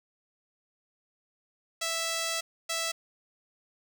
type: tone bursts at uneven times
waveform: 5% pulse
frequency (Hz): 659.3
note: E5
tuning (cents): 0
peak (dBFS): -18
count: 2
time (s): 1.81-2.41 / 2.69-2.92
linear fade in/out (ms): 10
effects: 10-bit